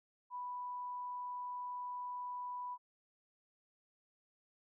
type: tone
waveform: sine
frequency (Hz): 987.8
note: B5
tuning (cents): 0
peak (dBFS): -40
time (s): 0.3-2.78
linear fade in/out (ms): 50
effects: none